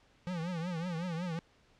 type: tone with vibrato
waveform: square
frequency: 171.9 Hz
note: F3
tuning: 27 cents flat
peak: -35 dBFS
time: 0.27-1.39 s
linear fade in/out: 0 ms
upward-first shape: triangle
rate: 5.4 Hz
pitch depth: 150 cents each way
effects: pink hiss -66 dBFS RMS until 1.79 s + low-pass 5000 Hz 12 dB/octave